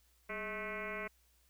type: tone with frequency modulation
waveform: sine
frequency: 1300 Hz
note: E6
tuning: 24 cents flat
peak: -38 dBFS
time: 0.29-1.08 s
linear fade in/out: 10 ms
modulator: 221 Hz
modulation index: 4.9
effects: added 60 Hz sine -70 dBFS peak until 1.49 s + white hiss -72 dBFS RMS until 1.49 s